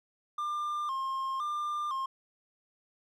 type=tone with vibrato; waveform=triangle; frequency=1129 Hz; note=C#6; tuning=31 cents sharp; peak=-29 dBFS; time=0.38-2.06 s; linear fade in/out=5 ms; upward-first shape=square; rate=0.98 Hz; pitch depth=100 cents each way; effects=none